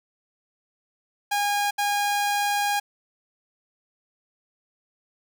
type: tone bursts at uneven times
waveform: sawtooth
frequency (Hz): 817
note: G#5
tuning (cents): -29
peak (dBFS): -18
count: 2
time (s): 1.31-1.71 / 1.78-2.8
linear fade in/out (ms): 10
effects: none